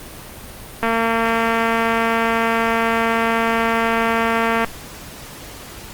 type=click train; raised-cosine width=0.5 ms; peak=-4 dBFS; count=871; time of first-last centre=0.83-4.646 s; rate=228 Hz; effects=pink hiss -36 dBFS RMS until 5.93 s + Opus 32 kbps